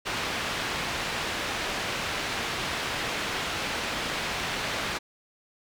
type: low-pass noise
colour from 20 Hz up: white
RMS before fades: -31 dBFS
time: 0.05-4.99 s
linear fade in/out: 20 ms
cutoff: 3100 Hz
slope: 12 dB/octave
effects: none